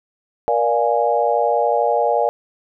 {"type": "chord", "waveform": "sine", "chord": "Bb dominant seventh", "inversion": "none", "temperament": "equal with one note detuned", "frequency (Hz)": [473.8, 587.3, 698.5, 830.6], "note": ["Bb4", "D5", "F5", "Ab5"], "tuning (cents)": [28, 0, 0, 0], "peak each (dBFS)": -20, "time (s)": [0.48, 2.29], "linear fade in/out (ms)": 0, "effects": []}